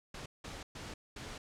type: noise bursts at uneven times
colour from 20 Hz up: pink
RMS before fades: -45 dBFS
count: 4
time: 0.14-0.26 / 0.44-0.63 / 0.75-0.94 / 1.16-1.38 s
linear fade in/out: 5 ms
effects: low-pass 7000 Hz 12 dB/octave